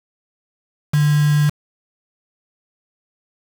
sine tone with quantisation, 148.3 Hz, D3, 17 cents sharp, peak -12 dBFS, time 0.93-1.5 s, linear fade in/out 10 ms, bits 4, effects none

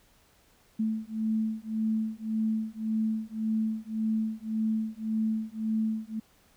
sine beating tone pair, 218.8 / 220.6 Hz, A3 / A3, -9 / +5 cents, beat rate 1.8 Hz, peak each -30 dBFS, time 0.79-6.2 s, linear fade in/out 10 ms, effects pink hiss -63 dBFS RMS until 6.56 s

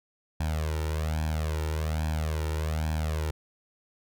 sawtooth tone with flanger, 78.1 Hz, D#2, 7 cents sharp, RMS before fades -29 dBFS, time 0.4-3.31 s, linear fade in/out 5 ms, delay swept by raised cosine 1.2 to 2.2 ms, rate 1.2 Hz, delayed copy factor +0.85, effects none

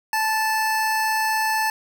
25% pulse tone, 876 Hz, A5, 8 cents flat, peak -16 dBFS, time 0.13-1.7 s, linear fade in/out 2 ms, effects none

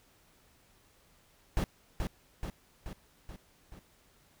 brown noise with echo, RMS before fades -29 dBFS, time 1.57-1.64 s, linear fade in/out 0 ms, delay 430 ms, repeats 5, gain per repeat -4 dB, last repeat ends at 3.79 s, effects pink hiss -65 dBFS RMS until 4.4 s

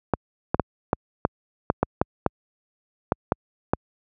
clicks, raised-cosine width 1 ms, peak -4 dBFS, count 12, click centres 0.137 / 0.545 / 0.597 / 0.931 / 1.251 / 1.701 / 1.83 / 2.015 / 2.263 / 3.121 / 3.321 / 3.735 s, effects high-pass 60 Hz 12 dB/octave

